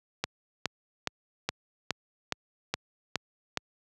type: click train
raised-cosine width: 0.2 ms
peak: -10 dBFS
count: 9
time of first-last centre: 0.24-3.573 s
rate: 2.4 Hz
effects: high-pass 80 Hz 12 dB/octave